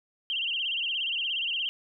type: tone with vibrato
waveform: sine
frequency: 2960 Hz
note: F#7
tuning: in tune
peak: -27 dBFS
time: 0.3-1.69 s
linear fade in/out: 0 ms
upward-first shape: sine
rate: 17 Hz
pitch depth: 150 cents each way
effects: none